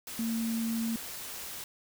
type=tone in noise; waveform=sine; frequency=227.6 Hz; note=A#3; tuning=41 cents flat; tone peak=-29 dBFS; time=0.19-0.96 s; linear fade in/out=2 ms; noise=white; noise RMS=-41 dBFS; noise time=0.07-1.64 s; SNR=+9 dB; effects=none